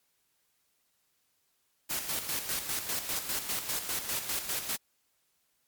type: noise with tremolo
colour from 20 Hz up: white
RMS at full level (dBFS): -32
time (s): 1.89-4.77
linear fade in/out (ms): 20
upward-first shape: square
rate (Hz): 5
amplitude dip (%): 55
effects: white hiss -74 dBFS RMS until 5.67 s + MP3 96 kbps